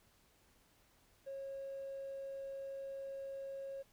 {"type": "tone", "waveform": "triangle", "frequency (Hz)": 545, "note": "C#5", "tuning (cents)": -29, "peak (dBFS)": -39, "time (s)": [1.26, 3.83], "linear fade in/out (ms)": 20, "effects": ["tanh soft clip ceiling -39 dBFS", "pink hiss -70 dBFS RMS until 3.92 s"]}